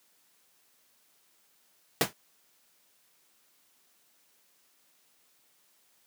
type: noise with exponential decay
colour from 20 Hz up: pink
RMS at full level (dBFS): -20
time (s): 2.01-2.13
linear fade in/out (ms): 1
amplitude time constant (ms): 25
effects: white hiss -67 dBFS RMS until 6.06 s + high-pass 150 Hz 12 dB/octave